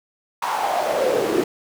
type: noise with high-pass filter sweep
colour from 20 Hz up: brown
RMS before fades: -21 dBFS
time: 0.42-1.44 s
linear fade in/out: 5 ms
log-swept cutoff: 1000 to 350 Hz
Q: 5.9
effects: none